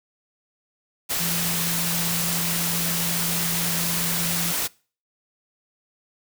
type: tone in noise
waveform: sine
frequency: 169.5 Hz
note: E3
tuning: 49 cents sharp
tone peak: -29 dBFS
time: 1.19-4.53 s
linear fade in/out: 20 ms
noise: white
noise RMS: -25 dBFS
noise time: 1.09-4.68 s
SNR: -7 dB
effects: noise-tail reverb RT60 0.4 s tail -24 dB re dry